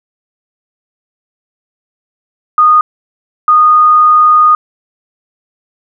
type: tone bursts at uneven times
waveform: sine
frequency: 1232 Hz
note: D#6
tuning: 17 cents flat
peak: -3 dBFS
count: 2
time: 2.58-2.81 / 3.48-4.55 s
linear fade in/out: 2 ms
effects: none